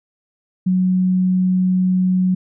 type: tone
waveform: sine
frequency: 184.4 Hz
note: F#3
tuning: 6 cents flat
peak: -13 dBFS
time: 0.66-2.35 s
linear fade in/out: 10 ms
effects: none